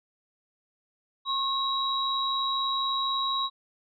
sine tone pair together, 1082 / 3856 Hz, C#6 / B7, -42 / -42 cents, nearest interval octave + minor seventh, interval 2200 cents, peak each -28 dBFS, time 1.25-3.5 s, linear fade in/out 50 ms, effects none

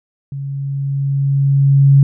sine tone with level ramp, 138.59 Hz, C#3, in tune, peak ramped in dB -22 to -4 dBFS, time 0.32-2.03 s, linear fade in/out 2 ms, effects none

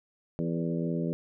harmonic tone with a mistuned harmonic, 83.7 Hz, E2, 27 cents sharp, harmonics 2 / 3 / 4 / 5 / 6 / 7, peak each -30 / -34 / -36 / -38 / -40 / -41 dBFS, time 0.39-1.13 s, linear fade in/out 0 ms, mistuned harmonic 6, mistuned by -26 cents, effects none

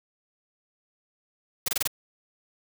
white noise bursts, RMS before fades -25 dBFS, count 5, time 1.66-1.875 s, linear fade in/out 5 ms, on 23 ms, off 25 ms, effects none

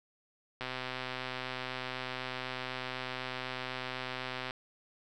click train, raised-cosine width 0.3 ms, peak -21 dBFS, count 500, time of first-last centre 0.61-4.508 s, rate 128 Hz, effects none

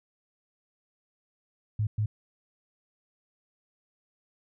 sine tone bursts at uneven times, 106.6 Hz, G#2, 46 cents sharp, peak -24 dBFS, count 2, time 1.79-1.87 / 1.98-2.06 s, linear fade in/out 5 ms, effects none

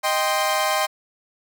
sawtooth chord, C minor, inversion first, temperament equal with one note detuned, 622.3 / 787.2 / 1046.5 Hz, Eb5 / G5 / C6, 0 / +7 / 0 cents, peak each -20 dBFS, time 0.03-0.87 s, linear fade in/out 20 ms, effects none

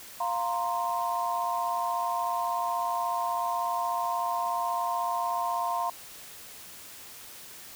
sine chord, F suspended fourth, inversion none, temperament just, 698.5 / 931.3 / 1047.7 Hz, F5 / Bb5 / C6, 0 / -2 / +2 cents, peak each -31 dBFS, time 0.2-5.9 s, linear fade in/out 5 ms, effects white hiss -46 dBFS RMS until 7.75 s

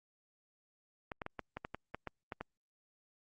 clicks, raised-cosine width 0.5 ms, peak -25 dBFS, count 11, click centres 1.118 / 1.218 / 1.264 / 1.393 / 1.57 / 1.649 / 1.746 / 1.946 / 2.073 / 2.322 / 2.41 s, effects Opus 48 kbps

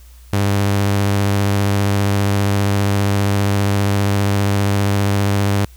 sawtooth tone with vibrato, 100 Hz, G2, 35 cents sharp, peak -10 dBFS, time 0.33-5.65 s, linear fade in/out 0 ms, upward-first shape triangle, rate 15 Hz, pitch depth 28 cents each way, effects added 60 Hz sine -39 dBFS peak until 5.76 s + white hiss -51 dBFS RMS until 5.76 s

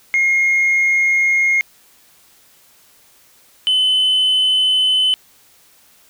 sine tone pair in turn, 2143 / 3031 Hz, C7 / F#7, +41 / +41 cents, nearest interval tritone, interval 600 cents, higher second, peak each -10 dBFS, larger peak neither, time 0.14-1.61 / 3.67-5.14 s, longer neither, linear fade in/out 0 ms, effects tanh soft clip ceiling -10 dBFS + white hiss -51 dBFS RMS until 6.09 s

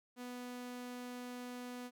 sawtooth tone, 246.9 Hz, B3, in tune, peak -40 dBFS, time 0.16-1.91 s, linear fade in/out 50 ms, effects none

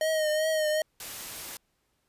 square tone with vibrato, 622.3 Hz, D#5, in tune, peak -25 dBFS, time 0.01-0.82 s, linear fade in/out 2 ms, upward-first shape triangle, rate 2.6 Hz, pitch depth 48 cents each way
white noise, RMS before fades -39 dBFS, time 1-1.57 s, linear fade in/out 2 ms
effects pink hiss -74 dBFS RMS until 2.08 s + resampled to 32000 Hz

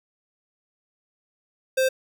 square tone, 523.3 Hz, C5, in tune, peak -19 dBFS, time 1.77-1.89 s, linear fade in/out 10 ms, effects none

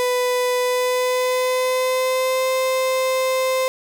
35% pulse tone with pitch glide, 497.3 to 519.6 Hz, B4 to C5, +12 to -12 cents, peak -16 dBFS, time 0-3.68 s, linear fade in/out 0 ms, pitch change +76 cents, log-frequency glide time 0.6-2.48 s, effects none

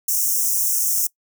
white high-pass noise, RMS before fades -20 dBFS, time 0.08-1.07 s, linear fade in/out 5 ms, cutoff 5500 Hz, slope 96 dB/octave, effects noise-tail reverb RT60 0.1 s tail -22 dB re dry

